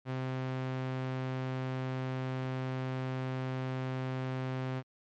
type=tone; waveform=sawtooth; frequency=130 Hz; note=C3; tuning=11 cents flat; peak=-29 dBFS; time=0.05-4.83 s; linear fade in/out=50 ms; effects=low-pass 3000 Hz 12 dB/octave + MP3 64 kbps